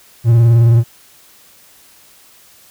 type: tone with vibrato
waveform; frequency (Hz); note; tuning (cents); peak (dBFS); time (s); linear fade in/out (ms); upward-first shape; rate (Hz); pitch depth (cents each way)
triangle; 116.54; A#2; 0; -4; 0.24-0.84; 50; sine; 19; 48
effects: white hiss -46 dBFS RMS until 2.7 s